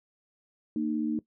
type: tone pair together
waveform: sine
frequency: 229.2 / 306 Hz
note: A#3 / D#4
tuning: -29 / -29 cents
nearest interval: perfect fourth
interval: 500 cents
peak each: -29 / -29 dBFS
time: 0.76-1.19 s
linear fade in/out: 2 ms
effects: noise-tail reverb RT60 0.1 s tail -19 dB re dry